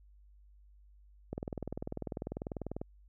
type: click train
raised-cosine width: 2 ms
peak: -24 dBFS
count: 31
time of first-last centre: 1.33-2.815 s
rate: 20.2 Hz
effects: added 50 Hz sine -57 dBFS peak until 3.08 s